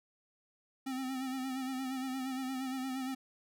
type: tone with vibrato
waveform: square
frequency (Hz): 261.6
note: C4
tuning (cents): 0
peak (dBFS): -36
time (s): 0.86-3.15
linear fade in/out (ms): 10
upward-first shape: sine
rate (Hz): 8.6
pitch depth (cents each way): 45
effects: none